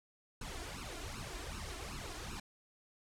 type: noise with flanger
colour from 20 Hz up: pink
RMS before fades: -44 dBFS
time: 0.41-2.4 s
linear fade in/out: 5 ms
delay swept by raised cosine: 0.73 to 2.93 ms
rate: 2.6 Hz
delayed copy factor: +0.85
effects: low-pass 9000 Hz 12 dB/octave